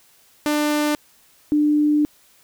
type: tone pair in turn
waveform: sawtooth / sine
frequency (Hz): 298 / 298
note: D4 / D4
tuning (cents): +25 / +25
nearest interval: unison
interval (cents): 0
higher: neither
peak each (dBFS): -14 / -14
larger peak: neither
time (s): 0.46-0.95 / 1.52-2.05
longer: second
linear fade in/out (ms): 0
effects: white hiss -55 dBFS RMS until 2.43 s